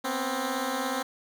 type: beating tone pair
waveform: 10% pulse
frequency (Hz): 247.8 / 264.8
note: B3 / C4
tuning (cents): +6 / +21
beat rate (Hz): 17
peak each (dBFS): -25 / -21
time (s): 0.04-1.03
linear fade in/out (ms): 10
effects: none